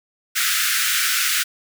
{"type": "high-pass noise", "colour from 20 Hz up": "pink", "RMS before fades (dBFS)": -20, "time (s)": [0.35, 1.44], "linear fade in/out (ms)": 20, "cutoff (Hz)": 1300, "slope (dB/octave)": 96, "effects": []}